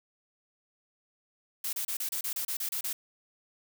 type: noise bursts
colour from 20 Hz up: blue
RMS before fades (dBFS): -33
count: 11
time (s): 1.64-2.93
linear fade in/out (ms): 5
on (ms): 90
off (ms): 30
effects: none